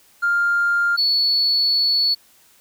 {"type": "tone pair in turn", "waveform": "triangle", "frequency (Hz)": [1400, 4423], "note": ["F6", "C#8"], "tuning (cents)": [4, -5], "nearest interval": "octave + minor sixth", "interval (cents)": 1991, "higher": "second", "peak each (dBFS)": [-12, -12], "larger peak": "neither", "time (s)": [[0.22, 0.97], [0.97, 2.15]], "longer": "second", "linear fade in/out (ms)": 20, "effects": ["tanh soft clip ceiling -13 dBFS", "white hiss -54 dBFS RMS until 2.6 s"]}